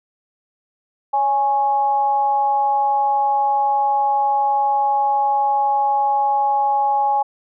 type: tone with amplitude modulation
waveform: sine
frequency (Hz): 830.6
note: G#5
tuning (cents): 0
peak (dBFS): -12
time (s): 1.13-7.23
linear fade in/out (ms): 10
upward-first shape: sine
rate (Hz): 268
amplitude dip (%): 55
effects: none